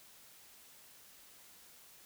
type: silence
effects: white hiss -59 dBFS RMS until 2.05 s